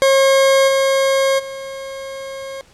40% pulse tone with level steps, 540 Hz, C#5, 45 cents flat, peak -9 / -12 / -26 dBFS, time 0.02-2.61 s, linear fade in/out 0 ms, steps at 0.67 / 1.38 s, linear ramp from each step 20 ms, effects pink hiss -50 dBFS RMS until 2.73 s + low-pass 9000 Hz 12 dB/octave

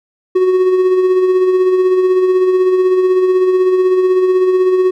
triangle tone with tremolo, 370 Hz, F#4, in tune, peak -5 dBFS, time 0.35-4.91 s, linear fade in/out 10 ms, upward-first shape sine, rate 16 Hz, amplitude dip 40%, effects none

